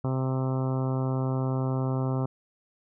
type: harmonic tone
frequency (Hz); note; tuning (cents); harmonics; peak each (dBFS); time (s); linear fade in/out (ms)
131; C3; +2; 1 / 2 / 3 / 4 / 5 / 6 / 7 / 8 / 9 / 10; -26 / -32 / -36 / -38 / -40 / -42 / -43 / -44 / -45 / -46; 0.04-2.26; 5
effects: none